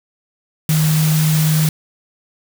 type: tone in noise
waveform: sine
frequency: 155.56 Hz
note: D#3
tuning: in tune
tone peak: -12 dBFS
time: 0.69-1.69 s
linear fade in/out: 2 ms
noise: white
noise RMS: -23 dBFS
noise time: 0.69-1.69 s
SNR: +8 dB
effects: none